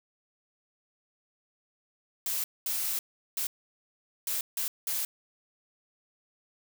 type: noise bursts at uneven times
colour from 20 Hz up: blue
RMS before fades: -31 dBFS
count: 6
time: 2.26-2.44 / 2.66-2.99 / 3.37-3.47 / 4.27-4.41 / 4.57-4.68 / 4.87-5.05 s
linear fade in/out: 2 ms
effects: none